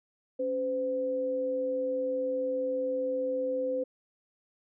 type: tone pair together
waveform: sine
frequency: 277.2 / 512.2 Hz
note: C#4 / C5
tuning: 0 / -37 cents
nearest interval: major seventh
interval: 1063 cents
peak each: -37 / -28 dBFS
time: 0.39-3.84 s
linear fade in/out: 10 ms
effects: none